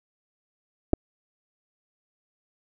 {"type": "clicks", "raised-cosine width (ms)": 2, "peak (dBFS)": -8, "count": 2, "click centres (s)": [0.933, 0.936], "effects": []}